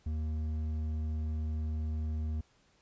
sine tone with hard clipping, 77.78 Hz, D#2, in tune, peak -33 dBFS, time 0.06-2.41 s, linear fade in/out 5 ms, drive 6 dB, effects pink hiss -68 dBFS RMS until 2.81 s + resampled to 16000 Hz

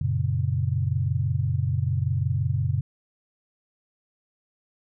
sine chord, F# major, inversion none, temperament equal with one note detuned, 92.5 / 117.76 / 138.59 Hz, F#2 / A#2 / C#3, 0 / +18 / 0 cents, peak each -26 dBFS, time 0.01-2.81 s, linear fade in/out 5 ms, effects none

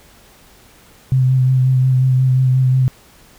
sine tone with vibrato, 129.5 Hz, C3, 17 cents flat, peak -10 dBFS, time 1.12-2.88 s, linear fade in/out 0 ms, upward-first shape sine, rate 5.6 Hz, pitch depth 21 cents each way, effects pink hiss -47 dBFS RMS until 3.38 s

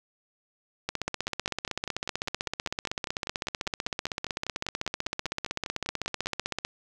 two click trains, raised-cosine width 0.2 ms, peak -16 / -12 dBFS, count 27 / 92, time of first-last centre 1.08-6.259 / 0.89-6.649 s, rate 5.02 / 15.8 Hz, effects none

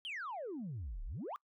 sine exponential two-way sweep, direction down then up, 3270 to 30.87 to 1259 Hz, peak -38 dBFS, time 0.05-1.36 s, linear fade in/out 0 ms, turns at 1.04 s, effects noise-tail reverb RT60 0.1 s tail -24 dB re dry + tanh soft clip ceiling -37 dBFS

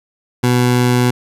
20% pulse tone, 123.47 Hz, B2, in tune, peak -6 dBFS, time 0.43-1.11 s, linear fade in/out 10 ms, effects resampled to 32000 Hz

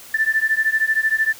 sine beating tone pair, 1760 / 1773 Hz, A6 / A6, 0 / +13 cents, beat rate 13 Hz, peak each -19 dBFS, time 0.14-1.33 s, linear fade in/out 5 ms, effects white hiss -41 dBFS RMS until 1.39 s

